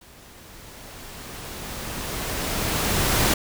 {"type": "noise with level ramp", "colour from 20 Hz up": "pink", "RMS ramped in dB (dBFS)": [-49, -19], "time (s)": [0.01, 3.34], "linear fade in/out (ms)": 5, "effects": []}